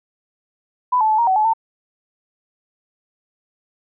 sine tone with pitch steps, 996 / 871 / 865 / 938 / 755 / 857 / 898 Hz, B5 / A5 / A5 / A#5 / F#5 / A5 / A5, +14 / -18 / -30 / +11 / +35 / -46 / +35 cents, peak -13 dBFS, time 0.92-1.536 s, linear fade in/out 10 ms, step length 88 ms, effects none

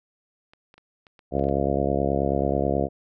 clicks, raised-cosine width 0.3 ms, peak -34 dBFS, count 8, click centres 0.535 / 0.741 / 0.78 / 1.068 / 1.192 / 1.394 / 1.441 / 1.488 s
harmonic tone, 69.3 Hz, C#2, in tune, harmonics 1 / 2 / 3 / 4 / 5 / 6 / 7 / 8 / 9 / 10, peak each -30 / -30 / -30 / -30 / -30 / -30 / -30 / -30 / -30 / -30 dBFS, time 1.31-2.89 s, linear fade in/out 50 ms
effects none

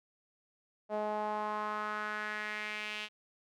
sawtooth tone with band-pass filter sweep, 211.6 Hz, G#3, 33 cents sharp, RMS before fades -37 dBFS, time 0.89-3.09 s, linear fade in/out 50 ms, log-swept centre 660 to 2900 Hz, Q 3, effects none

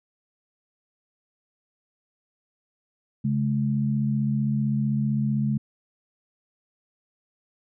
sine tone pair together, 137.1 / 212.7 Hz, C#3 / G#3, -19 / +42 cents, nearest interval minor sixth, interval 761 cents, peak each -24 dBFS, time 3.24-5.58 s, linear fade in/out 10 ms, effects none

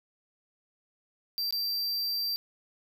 square tone with dropouts, 4699 Hz, D8, in tune, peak -29 dBFS, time 1.38-2.36 s, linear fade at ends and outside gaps 0 ms, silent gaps 1.508-1.525 s, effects none

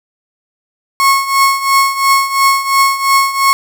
35% pulse tone with tremolo, 1094 Hz, C#6, 23 cents flat, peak -4 dBFS, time 1-3.53 s, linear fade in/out 0 ms, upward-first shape triangle, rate 2.9 Hz, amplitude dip 80%, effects none

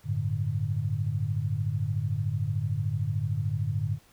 sine chord, G suspended second, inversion none, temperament equal with one note detuned, 96.59 / 110 / 146.83 Hz, G2 / A2 / D3, -25 / 0 / 0 cents, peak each -31 / -29 / -31 dBFS, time 0.04-3.99 s, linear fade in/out 50 ms, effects pink hiss -60 dBFS RMS until 4.12 s

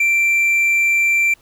triangle tone, 2352 Hz, D7, 2 cents sharp, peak -11 dBFS, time 0-1.34 s, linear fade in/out 5 ms, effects pink hiss -54 dBFS RMS until 1.41 s

